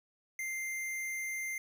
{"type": "tone", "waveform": "square", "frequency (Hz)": 2093, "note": "C7", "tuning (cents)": 0, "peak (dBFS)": -36, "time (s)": [0.39, 1.58], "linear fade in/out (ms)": 2, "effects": []}